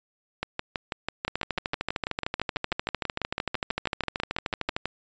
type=two click trains; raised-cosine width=0.3 ms; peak=-12 / -11 dBFS; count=28 / 47; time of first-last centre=0.43-4.856 / 1.28-4.765 s; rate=6.1 / 13.2 Hz; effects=resampled to 16000 Hz